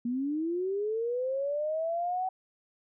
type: linear sweep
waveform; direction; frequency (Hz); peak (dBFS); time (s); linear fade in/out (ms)
sine; up; 233.1 to 758; -28; 0.05-2.29; 5
effects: none